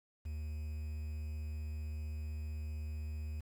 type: tone with quantisation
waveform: triangle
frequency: 76.3 Hz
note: D#2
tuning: 33 cents flat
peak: -36 dBFS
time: 0.25-3.41 s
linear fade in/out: 10 ms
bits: 10
effects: none